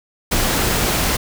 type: noise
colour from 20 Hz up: pink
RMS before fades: -18 dBFS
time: 0.31-1.17 s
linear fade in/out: 10 ms
effects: none